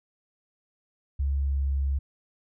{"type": "tone with pitch glide", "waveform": "sine", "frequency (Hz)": [69.4, 68.72], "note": ["C#2", "C#2"], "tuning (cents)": [3, -14], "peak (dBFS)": -23, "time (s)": [1.19, 1.99], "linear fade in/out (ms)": 10, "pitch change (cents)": -17, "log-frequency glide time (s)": [1.35, 1.65], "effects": []}